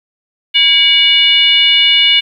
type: tone with frequency modulation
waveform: sine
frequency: 2904 Hz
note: F#7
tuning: 33 cents flat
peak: -6 dBFS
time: 0.54-2.21 s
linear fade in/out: 20 ms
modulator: 636 Hz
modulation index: 1
effects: 8-bit